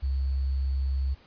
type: tone with sample-and-hold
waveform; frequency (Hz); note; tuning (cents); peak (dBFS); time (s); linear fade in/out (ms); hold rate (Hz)
sine; 67.1; C2; +44; -24; 0.02-1.15; 20; 4410
effects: pink hiss -57 dBFS RMS until 1.26 s + resampled to 11025 Hz